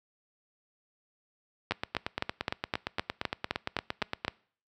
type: two click trains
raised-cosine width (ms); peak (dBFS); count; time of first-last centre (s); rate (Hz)
0.3; -14 / -12; 23 / 11; 1.72-4.249 / 1.71-4.281; 8.7 / 3.89
effects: noise-tail reverb RT60 0.5 s tail -24 dB re dry + high-pass 60 Hz 12 dB/octave